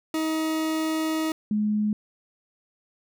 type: tone pair in turn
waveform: 40% pulse / sine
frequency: 316.7 / 211 Hz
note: D#4 / G#3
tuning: +31 / +28 cents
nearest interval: perfect fifth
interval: 703 cents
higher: first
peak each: -23 / -21 dBFS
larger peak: second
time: 0.14-1.32 / 1.51-1.93 s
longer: first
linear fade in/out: 2 ms
effects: none